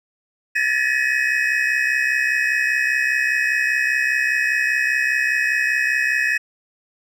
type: tone cluster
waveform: triangle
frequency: 1708 / 1773 / 1904 / 2538 Hz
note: G#6 / A6 / A#6 / D#7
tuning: +48 / +13 / +36 / +34 cents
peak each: -21 dBFS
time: 0.55-6.38 s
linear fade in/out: 10 ms
effects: none